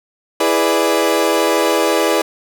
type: chord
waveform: 30% pulse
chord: E dominant seventh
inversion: none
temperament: equal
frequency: 329.6 / 415.3 / 493.9 / 587.3 Hz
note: E4 / G#4 / B4 / D5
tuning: 0 / 0 / 0 / 0 cents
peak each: -16 dBFS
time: 0.4-2.22 s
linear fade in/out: 5 ms
effects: none